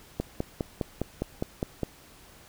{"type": "click train", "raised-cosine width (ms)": 2, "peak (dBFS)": -14, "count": 9, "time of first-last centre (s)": [0.2, 1.833], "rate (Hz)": 4.9, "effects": ["pink hiss -53 dBFS RMS until 2.48 s"]}